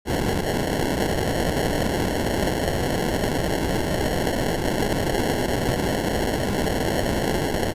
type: noise with sample-and-hold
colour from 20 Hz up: blue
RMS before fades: -23 dBFS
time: 0.05-7.74 s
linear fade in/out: 50 ms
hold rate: 1225 Hz
effects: resampled to 32000 Hz